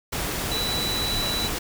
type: tone in noise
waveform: sine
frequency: 3951 Hz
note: B7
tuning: in tune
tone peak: -26 dBFS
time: 0.51-1.48 s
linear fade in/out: 10 ms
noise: pink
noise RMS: -28 dBFS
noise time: 0.12-1.59 s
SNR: -1 dB
effects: none